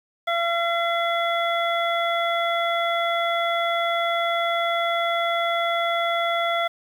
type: harmonic tone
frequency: 680 Hz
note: F5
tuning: 46 cents flat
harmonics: 1 / 2 / 3 / 5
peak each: -23 / -26 / -28 / -30 dBFS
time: 0.27-6.68 s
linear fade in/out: 10 ms
effects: 8-bit